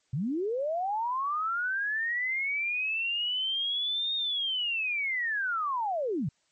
sine linear two-way sweep, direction up then down, 116.54 to 3715 to 116.54 Hz, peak -27 dBFS, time 0.13-6.29 s, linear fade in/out 5 ms, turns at 4.15 s, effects white hiss -71 dBFS RMS until 6.51 s + MP3 32 kbps

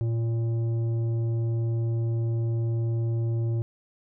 triangle tone with tanh clipping, 115.1 Hz, A#2, 22 cents flat, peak -25 dBFS, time 0.01-3.62 s, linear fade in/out 0 ms, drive 13 dB, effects none

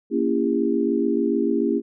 sine chord, A# diminished seventh, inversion none, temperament just, 233.1 / 279.7 / 335.6 / 402.8 Hz, A#3 / C#4 / E4 / G4, 0 / +16 / +31 / +47 cents, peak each -24 dBFS, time 0.1-1.82 s, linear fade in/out 50 ms, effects none

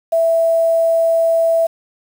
sine tone with quantisation, 660 Hz, E5, 2 cents sharp, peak -11 dBFS, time 0.12-1.67 s, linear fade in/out 10 ms, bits 6, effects none

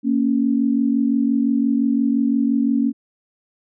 sine tone pair together, 232 / 277.8 Hz, A#3 / C#4, -8 / +4 cents, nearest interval minor third, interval 312 cents, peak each -18 dBFS, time 0.03-2.93 s, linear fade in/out 50 ms, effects none

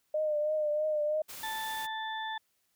sine tone with vibrato, 607 Hz, D#5, 43 cents flat, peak -27 dBFS, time 0.14-1.22 s, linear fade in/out 5 ms, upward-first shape triangle, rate 3.1 Hz, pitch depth 45 cents each way
white noise, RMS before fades -44 dBFS, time 1.28-1.87 s, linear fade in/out 20 ms
harmonic tone, 880 Hz, A5, in tune, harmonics 1 / 2 / 4, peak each -36 / -39 / -42 dBFS, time 1.43-2.38 s, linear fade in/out 5 ms
effects white hiss -75 dBFS RMS until 2.75 s

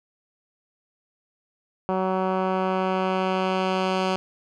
10% pulse tone with low-pass filter sweep, 187.6 Hz, F#3, 24 cents sharp, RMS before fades -24 dBFS, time 1.89-4.16 s, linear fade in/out 0 ms, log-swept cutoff 1100 to 4500 Hz, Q 0.89, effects none

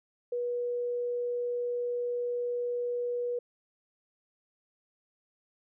sine tone, 484.9 Hz, B4, 32 cents flat, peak -29 dBFS, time 0.32-3.39 s, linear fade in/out 5 ms, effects none

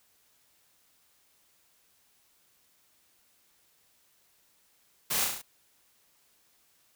white noise with echo, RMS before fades -30 dBFS, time 5.1-5.25 s, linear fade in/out 10 ms, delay 34 ms, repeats 5, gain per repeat -3 dB, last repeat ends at 5.42 s, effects white hiss -67 dBFS RMS until 6.95 s

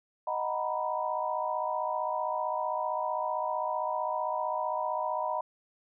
sine chord, B major seventh, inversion first, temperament equal, 622.3 / 740 / 932.3 / 987.8 Hz, D#5 / F#5 / A#5 / B5, 0 / 0 / 0 / 0 cents, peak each -34 / -36 / -35 / -33 dBFS, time 0.27-5.41 s, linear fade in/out 5 ms, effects none

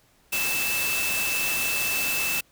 sine tone in noise, 2637 Hz, E7, in tune, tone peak -26 dBFS, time 0.32-2.41 s, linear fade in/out 10 ms, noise white, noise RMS -28 dBFS, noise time 0.32-2.41 s, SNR -1 dB, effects pink hiss -61 dBFS RMS until 2.51 s

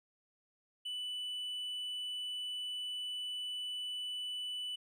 triangle tone, 2980 Hz, F#7, 12 cents sharp, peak -36 dBFS, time 0.85-4.76 s, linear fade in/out 10 ms, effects none

